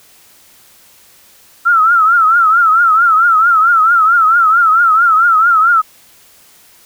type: tone with vibrato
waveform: sine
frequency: 1339 Hz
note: E6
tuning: 27 cents sharp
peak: -6 dBFS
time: 1.65-5.82 s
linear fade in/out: 20 ms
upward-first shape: triangle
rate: 4.5 Hz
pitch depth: 130 cents each way
effects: white hiss -45 dBFS RMS until 6.85 s